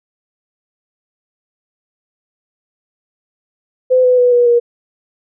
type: tone with pitch steps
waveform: sine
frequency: 510 / 501.2 / 492.6 / 484.2 / 475.8 Hz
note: C5 / B4 / B4 / B4 / A#4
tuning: -44 / +25 / -5 / -34 / +35 cents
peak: -7 dBFS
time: 3.9-4.6 s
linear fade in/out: 20 ms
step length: 140 ms
effects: none